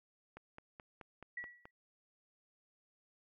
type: click train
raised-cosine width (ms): 0.5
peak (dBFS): -35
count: 7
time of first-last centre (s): 0.37-1.655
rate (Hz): 4.67
type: tone with exponential decay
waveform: sine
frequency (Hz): 1937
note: B6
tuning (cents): -34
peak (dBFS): -38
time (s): 1.37-1.71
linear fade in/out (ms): 5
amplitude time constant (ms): 73
effects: none